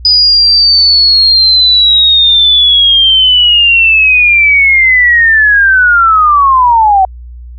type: linear sweep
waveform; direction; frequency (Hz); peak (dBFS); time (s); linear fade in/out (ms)
sine; down; 4978 to 744; -3; 0.05-7.05; 2
effects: added 60 Hz sine -25 dBFS peak until 7.58 s